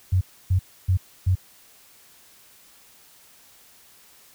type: tone bursts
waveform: sine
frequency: 92.5 Hz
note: F#2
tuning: in tune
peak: -16 dBFS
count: 4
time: 0.12-1.354 s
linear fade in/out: 10 ms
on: 91 ms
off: 290 ms
effects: white hiss -53 dBFS RMS until 4.34 s